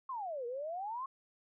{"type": "exponential two-way sweep", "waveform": "sine", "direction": "down then up", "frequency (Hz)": [1100, 464.4, 1100], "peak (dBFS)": -37, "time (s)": [0.09, 1.06], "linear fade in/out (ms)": 5, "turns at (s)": 0.46, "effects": []}